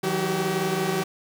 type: tone cluster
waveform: sawtooth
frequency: 159.2 / 184.7 / 381.5 / 400.1 Hz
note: D#3 / F#3 / G4 / G4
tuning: +40 / -3 / -47 / +35 cents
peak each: -26 / -25 / -22 / -30 dBFS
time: 0.03-1.04 s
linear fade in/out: 10 ms
effects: 8-bit